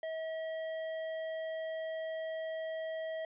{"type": "tone with tanh clipping", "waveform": "sine", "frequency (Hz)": 642, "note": "E5", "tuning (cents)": -46, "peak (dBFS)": -38, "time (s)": [0.03, 3.25], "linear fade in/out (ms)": 2, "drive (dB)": 13, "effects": ["resampled to 8000 Hz"]}